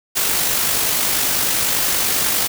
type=noise with amplitude modulation; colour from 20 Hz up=white; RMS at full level=-17 dBFS; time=0.15-2.48 s; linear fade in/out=20 ms; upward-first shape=sine; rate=50.2 Hz; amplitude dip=30%; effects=none